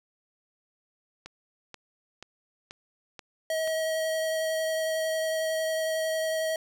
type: click train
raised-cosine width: 0.2 ms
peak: -24 dBFS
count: 6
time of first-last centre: 1.26-3.675 s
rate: 2.07 Hz
type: tone with vibrato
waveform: square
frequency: 638 Hz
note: D#5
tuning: 43 cents sharp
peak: -27 dBFS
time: 3.5-6.56 s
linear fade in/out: 2 ms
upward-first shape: sine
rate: 11 Hz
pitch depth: 10 cents each way
effects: none